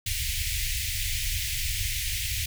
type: band-stop noise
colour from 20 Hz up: pink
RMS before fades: -29 dBFS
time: 0.06-2.46 s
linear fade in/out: 5 ms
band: 110 to 2000 Hz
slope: 48 dB/octave
effects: none